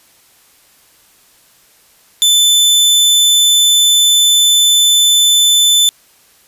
sawtooth tone, 3520 Hz, A7, in tune, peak -4 dBFS, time 2.22-5.89 s, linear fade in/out 0 ms, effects white hiss -49 dBFS RMS until 6.47 s + resampled to 32000 Hz

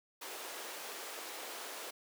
pink high-pass noise, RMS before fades -45 dBFS, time 0.21-1.91 s, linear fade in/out 10 ms, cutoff 380 Hz, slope 24 dB/octave, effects none

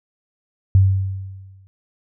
sine tone with exponential decay, 96 Hz, G2, 36 cents flat, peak -7 dBFS, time 0.75-1.67 s, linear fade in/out 0 ms, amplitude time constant 200 ms, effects none

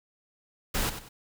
pink noise with echo, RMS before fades -28 dBFS, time 0.74-0.9 s, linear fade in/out 10 ms, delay 95 ms, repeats 2, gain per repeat -10 dB, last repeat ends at 1.09 s, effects none

